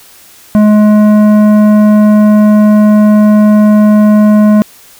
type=tone with tanh clipping; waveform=sine; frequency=211 Hz; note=G#3; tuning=28 cents sharp; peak=-4 dBFS; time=0.55-4.62 s; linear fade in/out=0 ms; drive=12 dB; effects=white hiss -38 dBFS RMS until 4.99 s